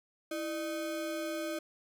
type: ring-modulated tone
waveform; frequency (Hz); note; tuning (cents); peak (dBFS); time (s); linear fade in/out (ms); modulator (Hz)
square; 466.2; A#4; 0; -32; 0.31-1.59; 5; 138
effects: none